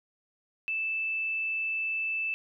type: tone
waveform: sine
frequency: 2637 Hz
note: E7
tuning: in tune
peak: -28 dBFS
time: 0.68-2.34 s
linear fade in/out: 0 ms
effects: none